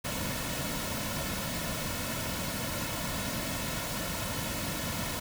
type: noise with comb filter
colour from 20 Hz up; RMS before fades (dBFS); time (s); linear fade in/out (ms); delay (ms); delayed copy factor
pink; -34; 0.04-5.2; 10; 2.5; -0.6
effects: none